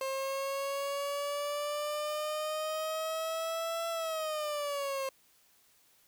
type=exponential two-way sweep; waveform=30% pulse; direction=up then down; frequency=532 to 670 to 532 Hz; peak=-30 dBFS; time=0.01-5.09 s; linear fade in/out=2 ms; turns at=3.89 s; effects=white hiss -66 dBFS RMS until 6.07 s